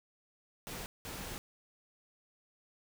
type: noise bursts at uneven times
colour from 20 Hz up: pink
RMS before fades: -43 dBFS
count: 2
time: 0.67-0.86 / 1.05-1.38 s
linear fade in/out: 0 ms
effects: none